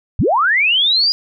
sine linear sweep, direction up, 51.5 to 4936 Hz, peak -11 dBFS, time 0.19-1.12 s, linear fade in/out 0 ms, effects none

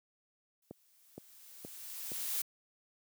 blue noise with exponential growth, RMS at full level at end -34 dBFS, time 0.62-2.42 s, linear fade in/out 5 ms, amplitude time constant 390 ms
click train, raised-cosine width 2 ms, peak -30 dBFS, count 4, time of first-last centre 0.71-2.118 s, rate 2.13 Hz
effects high-pass 150 Hz 12 dB/octave

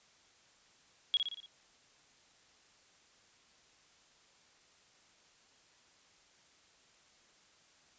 sine tone with echo, 3321 Hz, G#7, 1 cent flat, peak -25 dBFS, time 1.14-1.17 s, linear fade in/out 0 ms, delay 58 ms, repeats 5, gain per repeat -5 dB, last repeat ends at 1.46 s, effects white hiss -65 dBFS RMS until 7.98 s + resampled to 16000 Hz

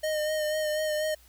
square tone with vibrato, 614 Hz, D#5, 23 cents flat, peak -27 dBFS, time 0.03-1.15 s, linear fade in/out 10 ms, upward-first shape sine, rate 4.1 Hz, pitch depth 26 cents each way, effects added 60 Hz sine -57 dBFS peak until 1.28 s + white hiss -59 dBFS RMS until 1.28 s

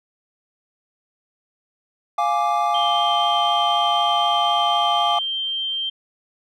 triangle chord, D diminished, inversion first, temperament equal, 698.5 / 830.6 / 1174.7 Hz, F5 / Ab5 / D6, 0 / 0 / 0 cents, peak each -20 dBFS, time 2.18-5.19 s, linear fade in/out 5 ms
sine tone, 3148 Hz, G7, 7 cents sharp, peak -22 dBFS, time 2.74-5.9 s, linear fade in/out 10 ms
effects none

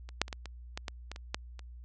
clicks, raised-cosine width 0.2 ms, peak -30 / -8 / -27 / -20 / -25 / -19 / -18 / -23 / -27 / -14 / -30 dBFS, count 11, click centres 0.09 / 0.216 / 0.281 / 0.328 / 0.457 / 0.775 / 0.882 / 1.116 / 1.161 / 1.345 / 1.593 s, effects added 60 Hz sine -45 dBFS peak until 1.84 s + resampled to 22050 Hz

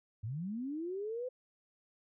sine linear sweep, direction up, 98 to 515 Hz, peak -36 dBFS, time 0.23-1.29 s, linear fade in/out 10 ms, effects none

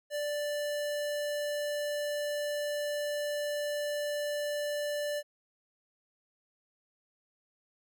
square tone, 587.3 Hz, D5, in tune, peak -32 dBFS, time 0.1-5.23 s, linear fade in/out 50 ms, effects none

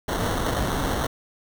pink noise with sample-and-hold, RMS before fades -25 dBFS, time 0.08-1.07 s, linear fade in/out 5 ms, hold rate 2450 Hz, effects none

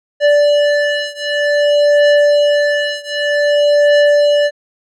square beating tone pair, 584 / 584.53 Hz, D5 / D5, -10 / -8 cents, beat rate 0.53 Hz, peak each -13 / -14 dBFS, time 0.2-4.51 s, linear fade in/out 50 ms, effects low-pass 4000 Hz 12 dB/octave

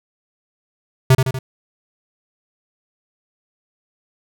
square tone with echo, 130.81 Hz, C3, in tune, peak -8 dBFS, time 1.1-1.15 s, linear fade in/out 5 ms, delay 80 ms, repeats 3, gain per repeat -5 dB, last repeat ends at 1.39 s, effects none

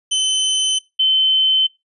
sawtooth / sine tone pair in turn, 3051 / 3070 Hz, G7 / G7, -48 / -37 cents, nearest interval unison, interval 11 cents, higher second, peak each -12 dBFS, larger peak neither, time 0.11-0.79 / 0.99-1.67 s, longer neither, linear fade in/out 10 ms, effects noise-tail reverb RT60 0.2 s tail -20 dB re dry + resampled to 24000 Hz

